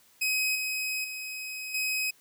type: tone with level steps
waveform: sawtooth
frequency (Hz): 2532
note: D#7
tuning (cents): +30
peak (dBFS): -22 / -26 / -32 / -24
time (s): 0.21-2.11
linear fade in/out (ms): 10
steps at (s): 0.55 / 1.04 / 1.74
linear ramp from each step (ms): 5
effects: white hiss -61 dBFS RMS until 2.2 s